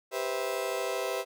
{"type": "chord", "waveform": "35% pulse", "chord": "C major seventh", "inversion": "second", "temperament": "just", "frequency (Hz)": [392.4, 490.5, 523.3, 654.1], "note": ["G4", "B4", "C5", "E5"], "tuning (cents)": [2, -12, 0, -14], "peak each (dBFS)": -34, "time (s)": [0.11, 1.25], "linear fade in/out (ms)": 50, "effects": []}